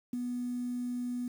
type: tone with ADSR envelope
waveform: sine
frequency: 245.4 Hz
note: B3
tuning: 11 cents flat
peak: -28 dBFS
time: 0.13-1.28 s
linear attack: 5 ms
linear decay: 8 ms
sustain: -4 dB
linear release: 3 ms
effects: 9-bit